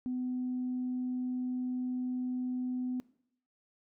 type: tone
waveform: sine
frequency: 251.8 Hz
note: B3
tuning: 34 cents sharp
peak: -31 dBFS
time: 0.06-3 s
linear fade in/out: 0 ms
effects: noise-tail reverb RT60 0.7 s tail -21 dB re dry + tanh soft clip ceiling -27 dBFS